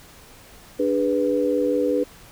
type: chord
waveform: sine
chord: G# diminished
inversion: second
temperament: equal with one note detuned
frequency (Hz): 293.7 / 408.9 / 493.9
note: D4 / G#4 / B4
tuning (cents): 0 / -27 / 0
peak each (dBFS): -23 / -25 / -21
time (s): 0.79-2.04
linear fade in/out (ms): 10
effects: pink hiss -47 dBFS RMS until 2.31 s